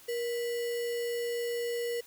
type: tone with sample-and-hold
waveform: sine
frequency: 473.6 Hz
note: A#4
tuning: 27 cents sharp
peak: -30 dBFS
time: 0.08-2.01 s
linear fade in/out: 10 ms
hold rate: 2450 Hz
effects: white hiss -55 dBFS RMS until 2.06 s